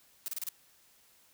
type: noise bursts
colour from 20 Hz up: blue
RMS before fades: -36 dBFS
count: 5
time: 0.26-0.489 s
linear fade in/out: 0 ms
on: 21 ms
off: 31 ms
effects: white hiss -64 dBFS RMS until 1.33 s